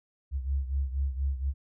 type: beating tone pair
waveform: sine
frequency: 67.2 / 71.4 Hz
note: C2 / D2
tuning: +47 / -48 cents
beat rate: 4.2 Hz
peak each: -28 / -33 dBFS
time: 0.31-1.54 s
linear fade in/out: 50 ms
effects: none